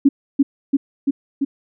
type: tone with echo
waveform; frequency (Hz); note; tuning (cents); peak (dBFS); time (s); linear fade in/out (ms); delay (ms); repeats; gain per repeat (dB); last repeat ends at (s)
sine; 277.2; C#4; 0; -7; 0.05-0.09; 10; 340; 4; -2; 1.45
effects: none